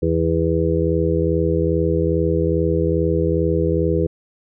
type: harmonic tone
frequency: 82.41 Hz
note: E2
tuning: in tune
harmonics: 1 / 2 / 4 / 5 / 6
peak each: -22 / -22 / -22 / -22 / -22 dBFS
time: 0.02-4.07 s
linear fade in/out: 10 ms
effects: none